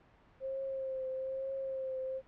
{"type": "tone with vibrato", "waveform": "sine", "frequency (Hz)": 530, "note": "C5", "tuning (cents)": 22, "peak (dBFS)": -35, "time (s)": [0.4, 2.22], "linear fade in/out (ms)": 50, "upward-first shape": "triangle", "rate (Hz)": 1.1, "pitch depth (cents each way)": 32, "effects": ["pink hiss -63 dBFS RMS until 2.27 s", "low-pass 2000 Hz 12 dB/octave"]}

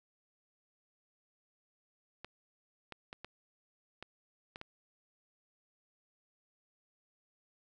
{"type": "clicks", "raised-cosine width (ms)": 0.3, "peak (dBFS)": -28, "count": 7, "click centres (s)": [2.246, 2.923, 3.129, 3.246, 4.026, 4.559, 4.614], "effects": []}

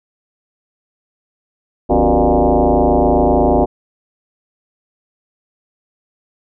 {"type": "tone with frequency modulation", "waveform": "sine", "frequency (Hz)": 174.61, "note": "F3", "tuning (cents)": 0, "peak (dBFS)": -9, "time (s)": [1.89, 3.66], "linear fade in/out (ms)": 20, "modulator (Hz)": 107, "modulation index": 6, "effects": []}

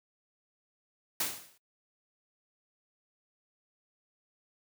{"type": "noise with exponential decay", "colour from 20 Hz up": "white", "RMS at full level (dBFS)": -28, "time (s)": [1.2, 1.58], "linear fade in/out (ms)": 5, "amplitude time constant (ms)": 81, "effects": ["noise-tail reverb RT60 0.1 s tail -21 dB re dry", "high-pass 60 Hz 12 dB/octave"]}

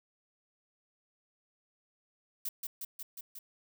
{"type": "noise with echo", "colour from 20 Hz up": "violet", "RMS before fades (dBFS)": -36, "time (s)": [2.45, 2.49], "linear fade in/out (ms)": 5, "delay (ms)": 180, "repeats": 5, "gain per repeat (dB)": -2, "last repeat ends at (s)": 3.39, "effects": []}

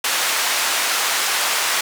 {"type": "band-pass noise", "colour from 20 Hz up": "pink", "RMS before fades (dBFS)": -20, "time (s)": [0.04, 1.81], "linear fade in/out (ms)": 5, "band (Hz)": [1000, 12000], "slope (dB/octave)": 12, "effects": []}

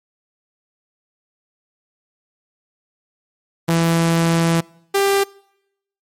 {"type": "tone pair in turn", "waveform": "sawtooth", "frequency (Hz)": [166.4, 395.8], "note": ["E3", "G4"], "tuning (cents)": [17, 17], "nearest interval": "octave + minor third", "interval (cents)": 1500, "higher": "second", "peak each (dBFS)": -10, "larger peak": "neither", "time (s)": [[3.68, 4.61], [4.94, 5.24]], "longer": "first", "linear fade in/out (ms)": 10, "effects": ["noise-tail reverb RT60 0.8 s tail -25 dB re dry", "MP3 64 kbps"]}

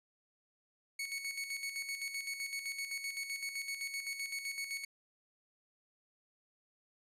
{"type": "tone with tremolo", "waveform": "sawtooth", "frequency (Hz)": 2217, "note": "C#7", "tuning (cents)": 0, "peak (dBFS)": -33, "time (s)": [0.99, 4.85], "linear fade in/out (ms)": 5, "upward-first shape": "square", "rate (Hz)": 7.8, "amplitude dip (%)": 55, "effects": ["resampled to 32000 Hz"]}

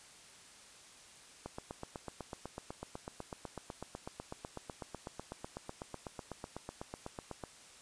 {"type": "click train", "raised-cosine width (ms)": 1, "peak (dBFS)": -27, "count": 49, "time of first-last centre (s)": [1.46, 7.438], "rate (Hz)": 8.03, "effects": ["white hiss -57 dBFS RMS until 7.81 s", "resampled to 22050 Hz"]}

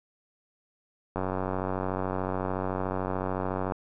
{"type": "click train", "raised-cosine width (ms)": 1, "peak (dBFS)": -16, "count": 241, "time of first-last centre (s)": [1.16, 3.721], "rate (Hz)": 93.7, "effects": []}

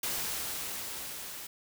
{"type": "noise with level ramp", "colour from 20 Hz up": "white", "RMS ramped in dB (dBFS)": [-33, -43], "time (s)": [0.03, 1.47], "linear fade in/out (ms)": 5, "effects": []}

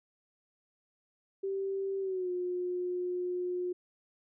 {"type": "tone with pitch glide", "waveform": "sine", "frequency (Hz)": [389.3, 359.1], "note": ["G4", "F4"], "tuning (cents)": [-12, 48], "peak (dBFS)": -31, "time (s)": [1.43, 3.73], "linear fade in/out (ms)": 10, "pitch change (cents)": -140, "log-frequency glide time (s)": [2, 2.3], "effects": []}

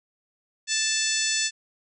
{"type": "harmonic tone with a mistuned harmonic", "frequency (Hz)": 880, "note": "A5", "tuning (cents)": 0, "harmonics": [2, 3, 4, 5, 6, 7, 8, 9], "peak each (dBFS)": [-31, -31, -31, -31, -31, -31, -31, -31], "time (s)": [0.67, 1.51], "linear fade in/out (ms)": 50, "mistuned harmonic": 7, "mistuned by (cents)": -19, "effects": []}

